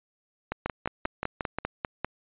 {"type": "two click trains", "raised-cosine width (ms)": 0.5, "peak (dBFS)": [-13, -14], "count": [8, 7], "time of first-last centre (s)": [[0.66, 2.046], [0.52, 1.586]], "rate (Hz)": [5.05, 5.63], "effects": ["resampled to 8000 Hz"]}